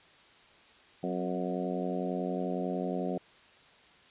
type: harmonic tone with a mistuned harmonic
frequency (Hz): 91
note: F#2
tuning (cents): -28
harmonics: 2 / 3 / 4 / 5 / 6 / 7 / 8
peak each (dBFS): -35 / -37 / -38 / -39 / -40 / -40 / -41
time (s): 1.03-3.18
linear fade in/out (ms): 5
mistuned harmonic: 3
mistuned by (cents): -47
effects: white hiss -58 dBFS RMS until 4.1 s + resampled to 8000 Hz